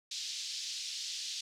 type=band-pass noise; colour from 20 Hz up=pink; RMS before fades=-40 dBFS; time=0.11-1.41 s; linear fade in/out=5 ms; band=3500 to 6100 Hz; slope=24 dB/octave; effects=none